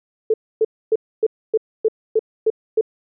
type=tone bursts; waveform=sine; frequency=440 Hz; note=A4; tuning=in tune; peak=-12 dBFS; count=9; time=0.3-2.811 s; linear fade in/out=5 ms; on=39 ms; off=270 ms; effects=none